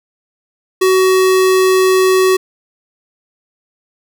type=tone; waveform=square; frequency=375 Hz; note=F#4; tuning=23 cents sharp; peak=-9 dBFS; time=0.81-2.37 s; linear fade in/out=10 ms; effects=none